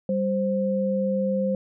sine tone pair together, 196 / 523.8 Hz, G3 / C5, 0 / +2 cents, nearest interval octave + perfect fourth, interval 1702 cents, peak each -24 dBFS, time 0.09-1.55 s, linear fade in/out 2 ms, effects none

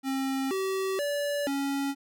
square tone with pitch steps, 268.2 / 383.1 / 577 / 277.7 Hz, C4 / G4 / D5 / C#4, +43 / -40 / -31 / +3 cents, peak -28 dBFS, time 0.03-1.95 s, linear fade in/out 50 ms, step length 480 ms, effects none

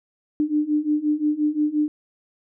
sine beating tone pair, 297.1 / 302.8 Hz, D4 / D#4, +20 / -47 cents, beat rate 5.7 Hz, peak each -23 / -21 dBFS, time 0.4-1.88 s, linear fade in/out 0 ms, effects none

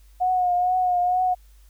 sine tone with vibrato, 725 Hz, F#5, 35 cents flat, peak -18 dBFS, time 0.2-1.35 s, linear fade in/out 20 ms, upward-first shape triangle, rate 2.2 Hz, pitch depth 41 cents each way, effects added 50 Hz sine -48 dBFS peak until 1.69 s + white hiss -62 dBFS RMS until 1.69 s

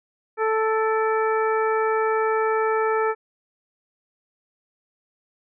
harmonic tone with a mistuned harmonic, 440 Hz, A4, in tune, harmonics 1 / 2 / 3 / 4 / 5, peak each -21 / -26 / -26 / -31 / -36 dBFS, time 0.37-3.15 s, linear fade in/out 50 ms, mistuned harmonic 5, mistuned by +79 cents, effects none

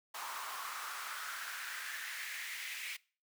pink noise with high-pass filter sweep, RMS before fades -43 dBFS, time 0.14-2.97 s, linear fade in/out 10 ms, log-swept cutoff 990 to 2300 Hz, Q 3.8, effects noise-tail reverb RT60 0.4 s tail -23 dB re dry

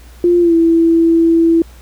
sine tone with pitch glide, 349.2 to 331.3 Hz, F4 to E4, 0 to +9 cents, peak -7 dBFS, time 0.24-1.62 s, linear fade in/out 2 ms, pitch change -91 cents, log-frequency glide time 0.4-0.54 s, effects added 60 Hz sine -36 dBFS peak until 1.81 s + pink hiss -45 dBFS RMS until 1.81 s

